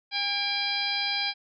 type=harmonic tone with a mistuned harmonic; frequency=810 Hz; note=G#5; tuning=43 cents flat; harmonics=1 / 2 / 3 / 4 / 5 / 6; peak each=-35 / -37 / -31 / -33 / -33 / -31 dBFS; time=0.11-1.34 s; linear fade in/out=50 ms; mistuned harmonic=3; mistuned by=-54 cents; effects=none